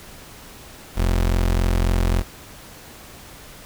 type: tone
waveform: 30% pulse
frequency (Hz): 43.65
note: F1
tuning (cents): 0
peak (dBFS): -14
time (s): 0.95-2.24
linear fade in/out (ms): 50
effects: pink hiss -42 dBFS RMS until 3.65 s